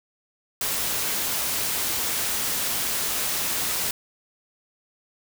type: noise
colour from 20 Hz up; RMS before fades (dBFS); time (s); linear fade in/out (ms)
white; -26; 0.61-3.91; 2
effects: none